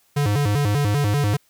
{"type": "tone with vibrato", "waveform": "square", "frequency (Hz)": 122.1, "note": "B2", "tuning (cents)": -19, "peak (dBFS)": -18, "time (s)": [0.16, 1.37], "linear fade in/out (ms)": 10, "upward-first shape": "square", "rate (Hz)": 5.1, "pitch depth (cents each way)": 290, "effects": ["white hiss -61 dBFS RMS until 1.49 s"]}